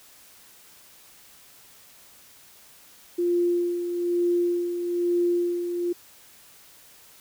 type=tone with tremolo; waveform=sine; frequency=349.2 Hz; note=F4; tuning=in tune; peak=-19 dBFS; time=3.18-5.93 s; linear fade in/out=10 ms; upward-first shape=sine; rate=1.1 Hz; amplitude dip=55%; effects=white hiss -52 dBFS RMS until 7.2 s